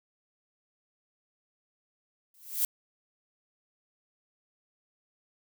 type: noise with exponential growth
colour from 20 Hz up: violet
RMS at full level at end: -24 dBFS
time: 2.34-2.65 s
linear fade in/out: 2 ms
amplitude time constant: 67 ms
effects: none